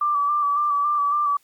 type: tone with vibrato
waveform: sine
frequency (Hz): 1167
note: D6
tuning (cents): -11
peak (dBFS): -18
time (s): 0.01-1.37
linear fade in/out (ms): 5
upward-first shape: square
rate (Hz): 3.6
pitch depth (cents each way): 28
effects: white hiss -62 dBFS RMS until 1.43 s + Opus 32 kbps